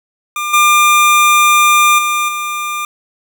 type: tone with level steps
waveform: 25% pulse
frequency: 1200 Hz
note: D6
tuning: 37 cents sharp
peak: -13 / -3 / -9 / -14 dBFS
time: 0.36-2.85 s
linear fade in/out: 2 ms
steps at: 0.53 / 1.98 / 2.28 s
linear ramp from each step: 10 ms
effects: 7-bit